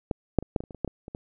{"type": "clicks", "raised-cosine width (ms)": 2, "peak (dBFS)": [-13, -6, -24, -10, -19, -30, -28, -29, -12, -21, -26, -21], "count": 12, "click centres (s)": [0.112, 0.387, 0.426, 0.562, 0.605, 0.638, 0.708, 0.747, 0.847, 0.877, 1.081, 1.149], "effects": []}